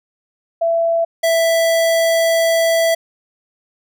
sine / square tone pair in turn, 668 / 660.7 Hz, E5 / E5, +23 / +4 cents, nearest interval unison, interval 19 cents, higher first, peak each -13 dBFS, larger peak neither, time 0.61-1.05 / 1.23-2.95 s, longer second, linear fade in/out 10 ms, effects none

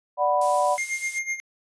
sine chord, B minor, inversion first, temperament equal, 587.3 / 740 / 987.8 Hz, D5 / F#5 / B5, 0 / 0 / 0 cents, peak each -23 dBFS, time 0.17-0.78 s, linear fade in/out 50 ms
violet noise, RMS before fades -31 dBFS, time 0.41-1.19 s, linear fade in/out 5 ms
square tone with tremolo, 2119 Hz, C7, 21 cents sharp, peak -24 dBFS, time 0.78-1.4 s, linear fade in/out 0 ms, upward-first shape sine, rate 8 Hz, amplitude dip 80%
effects resampled to 22050 Hz

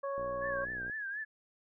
harmonic tone, 554.4 Hz, C#5, in tune, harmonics 1 / 2 / 3, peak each -35 / -39 / -50 dBFS, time 0.03-0.65 s, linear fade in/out 10 ms
click train, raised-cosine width 2 ms, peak -35 dBFS, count 45, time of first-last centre 0.18-0.898 s, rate 61.3 Hz
sine tone with vibrato, 1661.2 Hz, G#6, in tune, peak -36 dBFS, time 0.41-1.25 s, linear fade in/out 20 ms, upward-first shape triangle, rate 4.1 Hz, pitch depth 120 cents each way
effects none

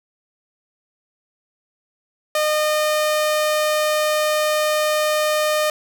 sawtooth tone, 610 Hz, D#5, 34 cents flat, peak -13 dBFS, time 2.35-5.7 s, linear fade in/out 2 ms, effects none

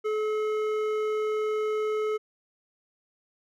triangle tone with hard clipping, 429.3 Hz, A4, 43 cents flat, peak -27 dBFS, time 0.04-2.18 s, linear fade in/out 20 ms, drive 14 dB, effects none

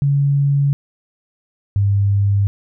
sine tone pair in turn, 141 / 100.11 Hz, C#3 / G2, +30 / +37 cents, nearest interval tritone, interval 593 cents, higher first, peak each -12 dBFS, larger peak neither, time 0.02-0.73 / 1.76-2.47 s, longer neither, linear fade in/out 0 ms, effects none

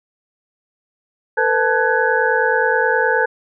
sine tone cluster, 455.5 / 505 / 878 / 1499 / 1665 Hz, A#4 / B4 / A5 / F#6 / G#6, -40 / +39 / -4 / +22 / +4 cents, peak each -20 dBFS, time 1.37-3.26 s, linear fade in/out 10 ms, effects none

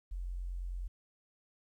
sine tone, 44.54 Hz, F1, 35 cents sharp, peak -36 dBFS, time 0.11-0.88 s, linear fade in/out 10 ms, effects 12-bit

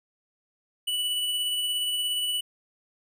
square tone with tremolo, 2960 Hz, F#7, in tune, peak -25 dBFS, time 0.87-2.41 s, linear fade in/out 10 ms, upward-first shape sine, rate 17 Hz, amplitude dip 25%, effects none

